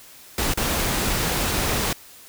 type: noise with dropouts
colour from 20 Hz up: pink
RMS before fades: -23 dBFS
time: 0.38-1.93 s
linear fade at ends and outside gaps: 2 ms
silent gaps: 0.538-0.573 s
effects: white hiss -46 dBFS RMS until 2.28 s

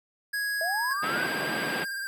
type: tone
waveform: square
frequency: 1661.2 Hz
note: G#6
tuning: in tune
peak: -28 dBFS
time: 0.33-0.94 s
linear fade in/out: 10 ms
type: linear sweep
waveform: sine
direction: up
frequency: 629 to 1568 Hz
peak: -29 dBFS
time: 0.61-1.26 s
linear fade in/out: 2 ms
type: tone with vibrato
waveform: square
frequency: 1598 Hz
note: G6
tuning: 33 cents sharp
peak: -32 dBFS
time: 0.91-2.07 s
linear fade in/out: 0 ms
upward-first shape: sine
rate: 18 Hz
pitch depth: 32 cents each way
type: band-pass noise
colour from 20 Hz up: pink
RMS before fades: -32 dBFS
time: 1.02-1.85 s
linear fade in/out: 20 ms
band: 170 to 3300 Hz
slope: 24 dB/octave
effects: none

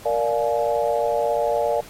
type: chord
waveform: sine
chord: Bb dominant seventh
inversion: none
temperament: equal with one note detuned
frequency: 466.2 / 587.3 / 698.5 / 847.1 Hz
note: Bb4 / D5 / F5 / Ab5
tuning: 0 / 0 / 0 / +34 cents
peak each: -24 / -22 / -25 / -27 dBFS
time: 0.05-1.81 s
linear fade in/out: 10 ms
effects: pink hiss -44 dBFS RMS until 1.89 s + AAC 48 kbps

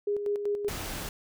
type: tone with tremolo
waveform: sine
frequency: 410 Hz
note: G#4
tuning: 22 cents flat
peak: -25 dBFS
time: 0.07-0.69 s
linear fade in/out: 5 ms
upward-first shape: square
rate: 5.2 Hz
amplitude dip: 50%
type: noise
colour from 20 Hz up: pink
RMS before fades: -36 dBFS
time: 0.68-1.09 s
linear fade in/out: 2 ms
effects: none

